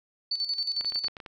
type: tone with tremolo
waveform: sine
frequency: 4497 Hz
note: C#8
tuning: 24 cents sharp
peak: -25 dBFS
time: 0.31-1.08 s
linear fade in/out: 5 ms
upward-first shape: square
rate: 11 Hz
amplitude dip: 65%
type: clicks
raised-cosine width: 0.3 ms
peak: -25 dBFS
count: 9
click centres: 0.81 / 0.847 / 0.922 / 0.958 / 1.045 / 1.083 / 1.168 / 1.202 / 1.262 s
effects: none